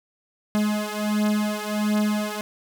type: beating tone pair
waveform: 45% pulse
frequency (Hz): 210.1 / 211.5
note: G#3 / G#3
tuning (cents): +20 / +32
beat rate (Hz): 1.4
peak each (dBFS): -24 / -25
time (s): 0.55-2.41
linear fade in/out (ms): 0
effects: none